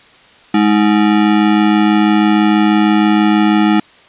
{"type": "ring-modulated tone", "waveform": "square", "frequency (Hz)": 262.2, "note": "C4", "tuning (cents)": 4, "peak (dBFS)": -6, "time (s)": [0.54, 3.8], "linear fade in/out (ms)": 5, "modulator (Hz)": 53.1, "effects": ["white hiss -44 dBFS RMS until 4.08 s", "resampled to 8000 Hz"]}